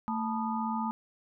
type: tone cluster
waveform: sine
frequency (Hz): 223.7 / 876 / 971 / 1231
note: A3 / A5 / B5 / D#6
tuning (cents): +29 / -8 / -30 / -19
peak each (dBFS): -32 / -34 / -38 / -38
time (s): 0.08-0.91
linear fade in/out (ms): 0
effects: none